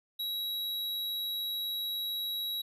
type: tone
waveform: square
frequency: 3871 Hz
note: B7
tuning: 35 cents flat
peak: -33 dBFS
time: 0.19-2.62 s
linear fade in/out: 10 ms
effects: resampled to 32000 Hz